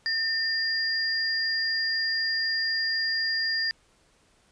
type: tone pair together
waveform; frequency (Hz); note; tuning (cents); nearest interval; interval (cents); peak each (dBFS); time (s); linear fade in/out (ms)
sine; 1806 / 4816; A6 / D8; +45 / +43; octave + perfect fourth; 1698; -27; 0.06-3.71; 0
effects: pink hiss -63 dBFS RMS until 4.51 s + resampled to 22050 Hz